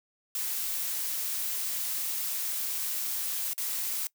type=noise with dropouts; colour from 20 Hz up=blue; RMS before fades=-32 dBFS; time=0.35-4.07 s; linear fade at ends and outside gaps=1 ms; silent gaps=3.533-3.579 s; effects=noise-tail reverb RT60 0.1 s tail -22 dB re dry